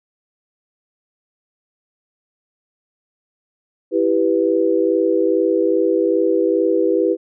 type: chord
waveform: sine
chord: E minor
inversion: none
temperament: equal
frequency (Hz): 329.6 / 392 / 493.9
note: E4 / G4 / B4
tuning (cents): 0 / 0 / 0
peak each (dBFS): -18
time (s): 3.91-7.17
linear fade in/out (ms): 50
effects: none